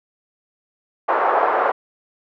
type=band-pass noise; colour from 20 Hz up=white; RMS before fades=-18 dBFS; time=1.08-1.72 s; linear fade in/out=10 ms; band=450 to 1200 Hz; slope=24 dB/octave; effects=none